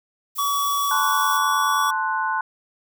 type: noise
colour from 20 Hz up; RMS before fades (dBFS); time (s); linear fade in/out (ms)
violet; -32; 0.35-1.39; 20
type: tone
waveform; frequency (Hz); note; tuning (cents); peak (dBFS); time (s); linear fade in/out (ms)
square; 1136; C#6; +42; -21; 0.38-1.91; 10
type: chord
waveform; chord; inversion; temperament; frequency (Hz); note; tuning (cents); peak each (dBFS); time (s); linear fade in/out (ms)
sine; F# diminished; first; equal; 880 / 1046.5 / 1480; A5 / C6 / F#6; 0 / 0 / 0; -25; 0.91-2.41; 2
effects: none